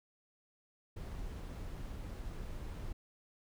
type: noise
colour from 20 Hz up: brown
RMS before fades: -43 dBFS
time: 0.96-2.93 s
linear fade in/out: 10 ms
effects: none